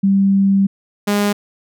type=tone pair in turn; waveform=sine / sawtooth; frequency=196 / 204.9 Hz; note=G3 / G#3; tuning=0 / -23 cents; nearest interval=minor second; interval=77 cents; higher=second; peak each=-10 dBFS; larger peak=neither; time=0.03-0.67 / 1.07-1.33 s; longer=first; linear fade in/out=10 ms; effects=none